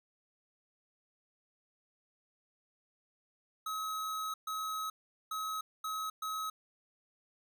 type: tone bursts at uneven times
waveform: square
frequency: 1279 Hz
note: D#6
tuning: 47 cents sharp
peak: -36 dBFS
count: 5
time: 3.66-4.34 / 4.47-4.9 / 5.31-5.61 / 5.84-6.1 / 6.22-6.5 s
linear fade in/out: 5 ms
effects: none